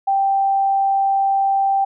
sine tone, 784 Hz, G5, in tune, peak -14 dBFS, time 0.07-1.85 s, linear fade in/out 10 ms, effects none

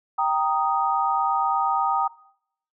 sine chord, Eb major, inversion first, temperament equal, 784 / 932.3 / 1244.5 Hz, G5 / Bb5 / Eb6, 0 / 0 / 0 cents, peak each -24 dBFS, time 0.18-2.08 s, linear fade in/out 10 ms, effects noise-tail reverb RT60 0.7 s tail -21 dB re dry

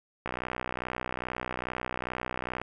click train, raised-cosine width 0.5 ms, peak -17 dBFS, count 148, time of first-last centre 0.26-2.616 s, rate 62.4 Hz, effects none

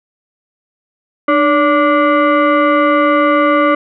sine tone with frequency modulation, 300 Hz, D4, 37 cents sharp, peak -8 dBFS, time 1.28-3.75 s, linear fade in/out 5 ms, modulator 873 Hz, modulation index 1.5, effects none

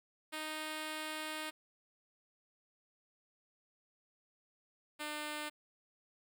5% pulse tone pair in turn, 310.2 / 300 Hz, D#4 / D4, -5 / +37 cents, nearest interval minor second, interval 58 cents, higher first, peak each -28 dBFS, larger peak neither, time 0.32-1.51 / 4.99-5.5 s, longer first, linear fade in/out 20 ms, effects none

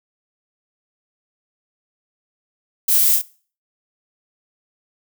violet noise with echo, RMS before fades -17 dBFS, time 2.88-3.16 s, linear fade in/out 5 ms, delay 28 ms, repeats 2, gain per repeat -3 dB, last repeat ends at 3.216 s, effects noise-tail reverb RT60 0.4 s tail -20 dB re dry

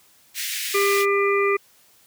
pink high-pass noise, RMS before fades -28 dBFS, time 0.34-1.06 s, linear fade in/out 50 ms, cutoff 1800 Hz, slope 48 dB/octave
harmonic tone, 399.5 Hz, G4, 33 cents sharp, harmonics 1 / 3 / 5 / 6, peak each -19 / -24 / -26 / -27 dBFS, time 0.74-1.57 s, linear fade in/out 10 ms
effects white hiss -56 dBFS RMS until 2.06 s + high-pass 60 Hz 12 dB/octave

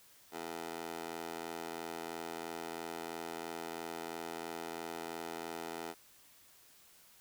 15% pulse tone with high-pass filter, 83 Hz, E2, 12 cents sharp, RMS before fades -43 dBFS, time 0.31-5.95 s, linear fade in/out 50 ms, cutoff 480 Hz, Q 1.8, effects white hiss -62 dBFS RMS until 7.2 s

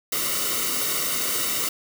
white noise with comb filter, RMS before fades -25 dBFS, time 0.12-1.69 s, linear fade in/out 5 ms, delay 1.2 ms, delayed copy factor -0.75, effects none

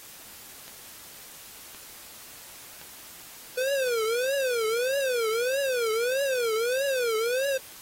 click train, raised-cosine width 0.2 ms, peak -26 dBFS, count 4, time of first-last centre 0.68-3.882 s, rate 0.937 Hz
square tone with vibrato, 493.9 Hz, B4, in tune, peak -25 dBFS, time 3.57-7.58 s, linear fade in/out 10 ms, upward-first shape triangle, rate 1.6 Hz, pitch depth 240 cents each way
effects white hiss -46 dBFS RMS until 7.81 s + AAC 48 kbps

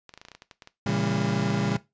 clicks, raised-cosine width 0.2 ms, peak -26 dBFS, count 12, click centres 0.093 / 0.139 / 0.176 / 0.215 / 0.251 / 0.285 / 0.317 / 0.35 / 0.421 / 0.512 / 0.622 / 0.674 s
35% pulse chord, A# diminished seventh, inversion none, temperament just, 116.54 / 139.85 / 167.82 / 201.4 Hz, A#2 / C#3 / E3 / G3, 0 / +16 / +31 / +47 cents, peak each -29 / -27 / -29 / -26 dBFS, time 0.86-1.77 s, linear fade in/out 5 ms
effects noise-tail reverb RT60 0.2 s tail -17 dB re dry + resampled to 16000 Hz

